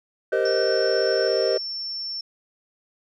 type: chord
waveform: triangle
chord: C minor seventh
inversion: second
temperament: equal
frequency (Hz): 392 / 466.2 / 523.3 / 622.3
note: G4 / Bb4 / C5 / Eb5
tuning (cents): 0 / 0 / 0 / 0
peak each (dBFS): -23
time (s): 0.32-1.58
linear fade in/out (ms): 10
type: tone with tremolo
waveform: sine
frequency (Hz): 1524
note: G6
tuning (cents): -49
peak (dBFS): -29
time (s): 0.32-1.28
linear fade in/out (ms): 2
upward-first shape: sine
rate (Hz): 8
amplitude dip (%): 40
type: tone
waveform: sine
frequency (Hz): 5410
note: E8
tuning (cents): +44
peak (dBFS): -28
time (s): 0.45-2.21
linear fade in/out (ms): 5
effects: none